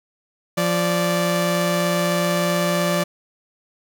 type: tone pair together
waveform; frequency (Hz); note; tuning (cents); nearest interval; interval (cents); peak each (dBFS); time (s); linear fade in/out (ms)
sawtooth; 173.8 / 584.6; F3 / D5; -8 / -8; octave + major sixth; 2100; -17; 0.57-3.04; 10
effects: none